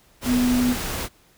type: tone in noise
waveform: sine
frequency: 247.7 Hz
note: B3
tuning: 5 cents sharp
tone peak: -17 dBFS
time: 0.25-0.76 s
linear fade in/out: 50 ms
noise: pink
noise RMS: -28 dBFS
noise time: 0.21-1.09 s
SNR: +8 dB
effects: pink hiss -57 dBFS RMS until 1.37 s